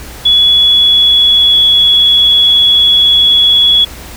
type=tone with pitch glide; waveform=sine; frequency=3394 to 3371 Hz; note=G#7 to G#7; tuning=+37 to +25 cents; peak=-4 dBFS; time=0.25-3.85 s; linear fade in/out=10 ms; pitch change=-12 cents; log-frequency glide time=0.36-1.89 s; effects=added 60 Hz sine -31 dBFS peak until 4.16 s + pink hiss -30 dBFS RMS until 4.16 s